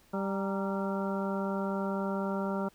harmonic tone with a mistuned harmonic, 196 Hz, G3, in tune, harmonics 1 / 2 / 3 / 4 / 5 / 6 / 7, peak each -32 / -37 / -37 / -43 / -40 / -46 / -41 dBFS, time 0.13-2.69 s, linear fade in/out 10 ms, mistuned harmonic 5, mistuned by -77 cents, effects pink hiss -63 dBFS RMS until 2.74 s

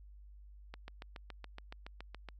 click train, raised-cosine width 0.3 ms, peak -30 dBFS, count 12, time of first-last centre 0.74-2.287 s, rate 7.11 Hz, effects added 50 Hz sine -52 dBFS peak until 2.39 s

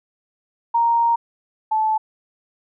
sine tone pair in turn, 932.3 / 870.9 Hz, A#5 / A5, 0 / -18 cents, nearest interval minor second, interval 118 cents, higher first, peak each -14 / -16 dBFS, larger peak first, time 0.74-1.16 / 1.71-1.98 s, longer first, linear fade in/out 10 ms, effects none

